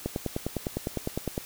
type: click train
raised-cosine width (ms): 2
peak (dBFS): -15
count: 14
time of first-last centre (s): 0.06-1.378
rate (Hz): 9.86
effects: white hiss -44 dBFS RMS until 1.45 s